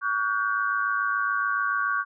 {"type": "tone cluster", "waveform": "sine", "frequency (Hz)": [1135, 1448, 1555], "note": ["C#6", "F#6", "G6"], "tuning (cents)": [41, -38, -14], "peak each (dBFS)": [-26, -28, -28], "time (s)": [0.01, 2.05], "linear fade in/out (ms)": 50, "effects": []}